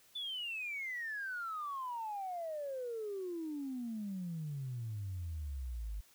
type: exponential sweep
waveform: sine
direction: down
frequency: 3520 to 49 Hz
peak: -37 dBFS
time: 0.15-6.01 s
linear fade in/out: 10 ms
effects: tanh soft clip ceiling -33 dBFS + white hiss -65 dBFS RMS until 6.14 s